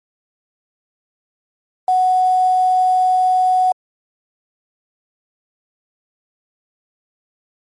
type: tone with quantisation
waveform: sine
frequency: 740 Hz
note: F#5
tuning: in tune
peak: -11 dBFS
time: 1.88-3.72 s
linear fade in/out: 2 ms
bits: 6
effects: MP3 48 kbps